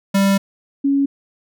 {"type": "tone pair in turn", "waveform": ["square", "sine"], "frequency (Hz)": [196.6, 278], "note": ["G3", "C#4"], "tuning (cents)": [5, 5], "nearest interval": "tritone", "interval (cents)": 600, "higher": "second", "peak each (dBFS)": [-13, -13], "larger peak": "neither", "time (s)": [[0.14, 0.38], [0.84, 1.06]], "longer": "first", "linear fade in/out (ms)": 10, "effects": []}